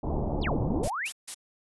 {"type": "low-pass noise", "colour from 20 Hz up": "pink", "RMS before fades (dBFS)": -31, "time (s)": [0.03, 0.88], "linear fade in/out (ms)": 5, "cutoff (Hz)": 930, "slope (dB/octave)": 48}
{"type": "click train", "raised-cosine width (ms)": 3, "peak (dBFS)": -23, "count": 55, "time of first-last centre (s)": [0.06, 0.802], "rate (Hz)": 72.8}
{"type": "exponential two-way sweep", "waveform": "sine", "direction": "down then up", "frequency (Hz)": [5588, 102.6, 3473], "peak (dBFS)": -29, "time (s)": [0.41, 1.11], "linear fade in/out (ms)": 50, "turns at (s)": 0.61}
{"type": "noise bursts", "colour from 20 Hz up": "blue", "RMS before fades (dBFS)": -34, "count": 3, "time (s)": [0.83, 1.346], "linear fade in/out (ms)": 10, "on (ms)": 72, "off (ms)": 150}
{"effects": ["resampled to 24000 Hz"]}